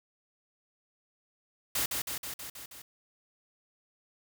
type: noise with echo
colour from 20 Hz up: white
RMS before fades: -30 dBFS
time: 1.75-1.86 s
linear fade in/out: 5 ms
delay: 160 ms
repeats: 6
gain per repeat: -3 dB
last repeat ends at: 2.82 s
effects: none